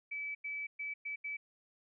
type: tone bursts at uneven times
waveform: sine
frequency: 2300 Hz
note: D7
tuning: 37 cents flat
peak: -37 dBFS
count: 5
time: 0.11-0.35 / 0.44-0.67 / 0.79-0.94 / 1.05-1.16 / 1.24-1.37 s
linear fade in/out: 10 ms
effects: none